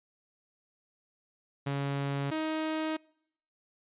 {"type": "tone pair in turn", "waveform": "sawtooth", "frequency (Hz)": [140, 314.3], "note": ["C#3", "D#4"], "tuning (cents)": [18, 18], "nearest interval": "octave + major second", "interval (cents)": 1400, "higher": "second", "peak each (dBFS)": -26, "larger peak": "neither", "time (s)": [[1.66, 2.31], [2.31, 2.97]], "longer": "second", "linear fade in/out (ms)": 10, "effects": ["noise-tail reverb RT60 0.7 s tail -26 dB re dry", "resampled to 8000 Hz"]}